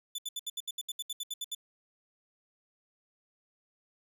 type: tone bursts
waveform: sawtooth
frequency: 3493 Hz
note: A7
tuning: 13 cents flat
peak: -31 dBFS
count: 14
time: 0.15-1.549 s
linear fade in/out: 5 ms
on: 34 ms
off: 71 ms
effects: none